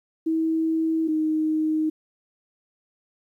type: tone pair in turn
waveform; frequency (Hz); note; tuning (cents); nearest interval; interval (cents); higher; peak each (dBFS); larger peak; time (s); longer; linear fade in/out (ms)
sine; 322.2 / 312.1; E4 / D#4; -39 / +5; minor second; 56; first; -20; neither; 0.26-1.08 / 1.08-1.9; neither; 10
effects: 10-bit